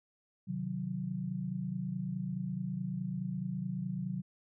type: chord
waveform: sine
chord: C diminished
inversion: none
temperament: equal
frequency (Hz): 130.81 / 155.56 / 185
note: C3 / Eb3 / Gb3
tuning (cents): 0 / 0 / 0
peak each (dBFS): -40 / -40 / -36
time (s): 0.47-4.22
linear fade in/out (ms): 20
effects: none